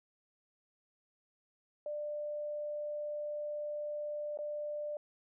sine tone with dropouts, 594 Hz, D5, 20 cents sharp, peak -36 dBFS, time 1.86-4.97 s, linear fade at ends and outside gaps 2 ms, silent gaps 4.374-4.388 s, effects none

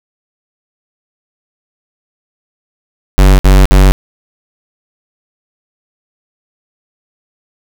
square tone bursts, 47.65 Hz, G1, 48 cents flat, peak -3 dBFS, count 3, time 3.18-3.92 s, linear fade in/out 0 ms, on 210 ms, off 55 ms, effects 7-bit

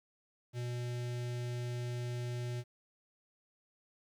square tone with notch filter, 121.7 Hz, B2, 25 cents flat, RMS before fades -38 dBFS, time 0.53-2.64 s, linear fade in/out 50 ms, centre 1100 Hz, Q 1.3, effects low-pass 9000 Hz 12 dB/octave + 11-bit

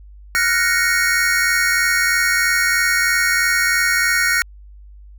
square chord, Gb major seventh, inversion third, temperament equal, 1396.9 / 1480 / 1864.7 / 2217 Hz, F6 / Gb6 / Bb6 / Db7, 0 / 0 / 0 / 0 cents, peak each -23 / -21 / -19 / -22 dBFS, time 0.35-4.42 s, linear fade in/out 0 ms, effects added 50 Hz sine -38 dBFS peak until 5.18 s

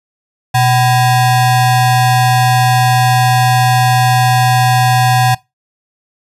square ring-modulated tone, 440 Hz, A4, in tune, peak -6 dBFS, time 0.54-5.35 s, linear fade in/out 10 ms, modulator 317 Hz, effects noise-tail reverb RT60 0.2 s tail -21 dB re dry + resampled to 32000 Hz

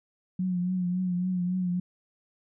sine tone with vibrato, 181.1 Hz, F#3, 37 cents flat, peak -25 dBFS, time 0.39-1.8 s, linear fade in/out 5 ms, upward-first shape triangle, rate 3.6 Hz, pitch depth 52 cents each way, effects none

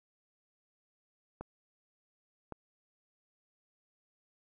clicks, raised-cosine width 1 ms, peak -27 dBFS, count 2, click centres 1.41 / 2.523 s, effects none

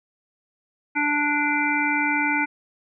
harmonic tone, 293.7 Hz, D4, in tune, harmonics 1 / 3 / 5 / 7 / 8, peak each -26 / -26 / -26 / -26 / -26 dBFS, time 0.95-2.46 s, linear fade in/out 20 ms, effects none

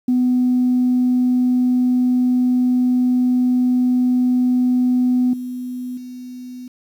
sine tone with level steps, 250 Hz, B3, 21 cents sharp, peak -12 / -24 / -30 dBFS, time 0.08-6.68 s, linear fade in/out 5 ms, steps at 5.33 / 5.97 s, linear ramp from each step 5 ms, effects tanh soft clip ceiling -9 dBFS + 8-bit

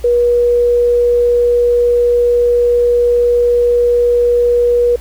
sine tone, 481.6 Hz, B4, 44 cents flat, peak -8 dBFS, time 0.04-4.96 s, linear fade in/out 5 ms, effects added 60 Hz sine -28 dBFS peak until 5 s + pink hiss -40 dBFS RMS until 5 s

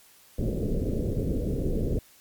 pink low-pass noise, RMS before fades -27 dBFS, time 0.38-1.99 s, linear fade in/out 5 ms, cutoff 530 Hz, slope 48 dB/octave, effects white hiss -56 dBFS RMS until 2.2 s + MP3 96 kbps

